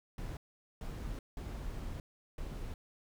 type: noise bursts at uneven times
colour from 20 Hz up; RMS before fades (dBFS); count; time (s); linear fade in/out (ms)
brown; -41; 4; 0.18-0.37 / 0.81-1.19 / 1.37-2 / 2.38-2.74; 2
effects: none